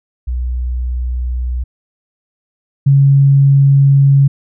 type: tone pair in turn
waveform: sine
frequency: 61.74 / 138.6 Hz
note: B1 / C#3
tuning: 0 / 0 cents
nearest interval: octave + major second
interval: 1400 cents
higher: second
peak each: -15 / -5 dBFS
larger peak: second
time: 0.27-1.64 / 2.86-4.28 s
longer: second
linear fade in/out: 10 ms
effects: none